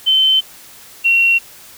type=tone pair in turn; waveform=sine; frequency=3077 / 2735 Hz; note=G7 / F7; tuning=-33 / -37 cents; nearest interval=major second; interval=204 cents; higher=first; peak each=-9 dBFS; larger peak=neither; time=0.06-0.41 / 1.04-1.39 s; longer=neither; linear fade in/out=20 ms; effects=white hiss -40 dBFS RMS until 1.77 s